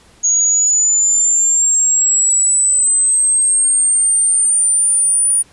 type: linear sweep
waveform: sine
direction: up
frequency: 6645 to 9530 Hz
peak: -10 dBFS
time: 0.23-5.43 s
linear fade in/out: 20 ms
effects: pink hiss -48 dBFS RMS until 5.52 s + resampled to 24000 Hz